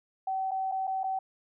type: tone with dropouts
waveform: sine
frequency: 764 Hz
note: G5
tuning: 45 cents flat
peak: -28 dBFS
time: 0.27-1.19 s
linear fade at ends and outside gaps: 5 ms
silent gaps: 0.51-0.515 / 0.716-0.72 / 0.871-0.875 / 1.034-1.04 s
effects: none